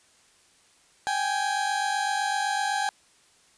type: tone pair together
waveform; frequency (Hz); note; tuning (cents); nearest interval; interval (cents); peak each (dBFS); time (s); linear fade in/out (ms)
30% pulse; 782.7 / 830.6; G5 / G#5; -3 / 0; minor second; 103; -25; 1.07-2.89; 0
effects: white hiss -60 dBFS RMS until 3.57 s + resampled to 22050 Hz